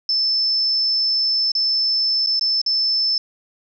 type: tone with dropouts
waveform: sine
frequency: 5274 Hz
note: E8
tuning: in tune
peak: -16 dBFS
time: 0.09-3.18 s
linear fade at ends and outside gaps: 2 ms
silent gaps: 1.518-1.551 / 2.263-2.27 / 2.395-2.41 / 2.616-2.662 s
effects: none